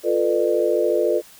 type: chord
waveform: sine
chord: B half-diminished seventh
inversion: second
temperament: equal with one note detuned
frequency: 349.2 / 440 / 493.9 / 600.7 Hz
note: F4 / A4 / B4 / D5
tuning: 0 / 0 / 0 / +39 cents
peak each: -22 dBFS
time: 0.03-1.22 s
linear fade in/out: 50 ms
effects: white hiss -47 dBFS RMS until 1.39 s